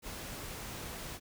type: noise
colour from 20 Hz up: pink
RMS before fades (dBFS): -43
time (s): 0.02-1.2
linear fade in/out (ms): 50
effects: none